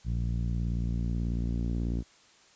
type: tone with low-pass filter sweep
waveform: sawtooth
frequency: 58.27 Hz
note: A#1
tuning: in tune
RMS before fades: -30 dBFS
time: 0.04-2.04 s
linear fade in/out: 50 ms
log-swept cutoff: 150 to 280 Hz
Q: 1.7
effects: white hiss -59 dBFS RMS until 2.55 s + resampled to 16000 Hz